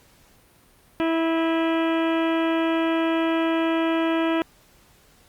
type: harmonic tone with a mistuned harmonic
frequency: 327.1 Hz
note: E4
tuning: 13 cents flat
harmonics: 1 / 2 / 3 / 4 / 5 / 6 / 7 / 8 / 9 / 10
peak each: -21 / -27 / -31 / -33 / -35 / -37 / -38 / -39 / -40 / -41 dBFS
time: 1-4.42 s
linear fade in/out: 0 ms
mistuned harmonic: 7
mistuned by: +78 cents
effects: pink hiss -56 dBFS RMS until 5.28 s + Opus 48 kbps